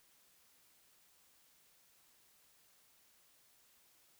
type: silence
effects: white hiss -69 dBFS RMS until 4.19 s